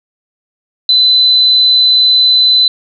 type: tone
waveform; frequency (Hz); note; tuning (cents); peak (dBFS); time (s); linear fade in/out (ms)
sine; 4019; B7; +30; -5; 0.89-2.68; 2
effects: none